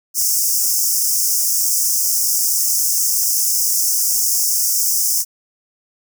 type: high-pass noise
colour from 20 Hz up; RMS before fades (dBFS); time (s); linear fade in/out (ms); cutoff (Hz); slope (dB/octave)
pink; -17; 0.14-5.25; 50; 5200; 96
effects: none